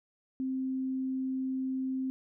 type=tone; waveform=sine; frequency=262 Hz; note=C4; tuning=2 cents sharp; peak=-30 dBFS; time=0.4-2.1 s; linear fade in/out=0 ms; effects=none